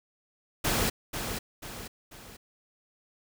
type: noise with echo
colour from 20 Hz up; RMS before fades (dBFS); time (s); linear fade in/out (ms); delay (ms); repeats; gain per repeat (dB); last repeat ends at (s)
pink; -27; 0.64-0.9; 10; 490; 3; -7; 2.37
effects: none